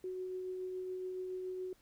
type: tone with tremolo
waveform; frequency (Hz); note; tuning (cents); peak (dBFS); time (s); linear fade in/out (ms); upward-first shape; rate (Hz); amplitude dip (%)
sine; 370; F#4; 0; -37; 0.04-1.73; 2; triangle; 7.1; 25
effects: pink hiss -69 dBFS RMS until 1.81 s